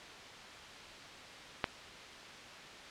click, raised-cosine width 0.3 ms, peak -13 dBFS, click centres 1.642 s, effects white hiss -49 dBFS RMS until 2.9 s + low-pass 4000 Hz 12 dB/octave

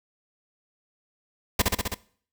pink noise with echo, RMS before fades -20 dBFS, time 1.59-1.62 s, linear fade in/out 5 ms, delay 65 ms, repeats 5, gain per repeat -2 dB, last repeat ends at 1.945 s, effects noise-tail reverb RT60 0.5 s tail -20 dB re dry

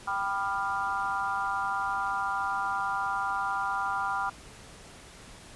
sine chord, G dominant seventh, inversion none, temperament equal with one note detuned, 784 / 987.8 / 1198.6 / 1396.9 Hz, G5 / B5 / D6 / F6, 0 / 0 / +35 / 0 cents, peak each -33 dBFS, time 0.07-4.3 s, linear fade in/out 10 ms, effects pink hiss -49 dBFS RMS until 5.55 s + resampled to 24000 Hz

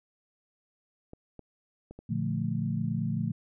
clicks, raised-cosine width 2 ms, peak -31 dBFS, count 4, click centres 1.134 / 1.393 / 1.91 / 1.99 s
sine chord, Bb major seventh, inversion none, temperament equal, 116.54 / 146.83 / 174.61 / 220 Hz, Bb2 / D3 / F3 / A3, 0 / 0 / 0 / 0 cents, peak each -33 dBFS, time 2.09-3.32 s, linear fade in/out 10 ms
effects none

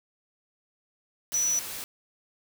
sine tone in noise, 5920 Hz, F#8, in tune, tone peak -23 dBFS, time 1.34-1.59 s, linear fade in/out 0 ms, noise white, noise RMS -37 dBFS, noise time 1.32-1.84 s, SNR +11 dB, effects none

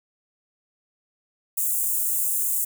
white high-pass noise, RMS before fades -24 dBFS, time 1.57-2.65 s, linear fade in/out 10 ms, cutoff 7300 Hz, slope 48 dB/octave, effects none

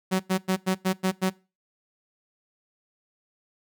sawtooth tone bursts, 187.5 Hz, F#3, 23 cents sharp, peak -17 dBFS, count 7, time 0.11-1.303 s, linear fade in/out 20 ms, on 89 ms, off 95 ms, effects noise-tail reverb RT60 0.3 s tail -22 dB re dry

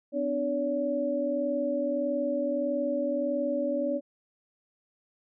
sine tone cluster, 257.5 / 299.1 / 569 Hz, C4 / D4 / C#5, -28 / +32 / +45 cents, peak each -32 / -32 / -28 dBFS, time 0.12-4.01 s, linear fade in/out 50 ms, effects none

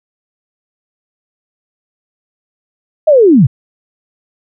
sine linear sweep, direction down, 645 to 105.5 Hz, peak -3 dBFS, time 3.07-3.47 s, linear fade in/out 10 ms, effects none

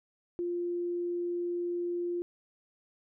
sine tone, 349.2 Hz, F4, in tune, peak -30 dBFS, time 0.39-2.22 s, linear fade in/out 0 ms, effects none

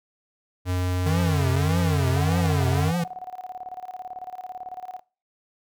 square tone, 90.7 Hz, F#2, 34 cents flat, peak -23 dBFS, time 0.65-2.93 s, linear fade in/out 50 ms
square tone with vibrato, 150 Hz, D3, 37 cents sharp, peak -23 dBFS, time 1.06-3.04 s, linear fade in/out 5 ms, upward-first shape triangle, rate 1.7 Hz, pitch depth 290 cents each way
sine tone with tremolo, 737 Hz, F#5, 7 cents flat, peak -31 dBFS, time 2.16-5 s, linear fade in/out 10 ms, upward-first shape square, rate 18 Hz, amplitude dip 75%
effects noise-tail reverb RT60 0.4 s tail -24 dB re dry

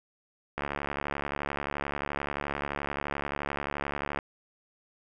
click train, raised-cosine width 0.5 ms, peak -16 dBFS, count 259, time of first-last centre 0.58-4.188 s, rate 71.5 Hz, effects none

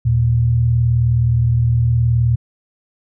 sine tone pair together, 78.95 / 118.2 Hz, D#2 / A#2, +26 / +24 cents, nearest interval perfect fifth, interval 698 cents, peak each -20 / -12 dBFS, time 0.05-2.36 s, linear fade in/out 10 ms, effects none

